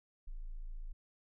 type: tone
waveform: sine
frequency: 27.58 Hz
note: A0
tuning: 5 cents sharp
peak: -40 dBFS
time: 0.27-0.93 s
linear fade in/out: 10 ms
effects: none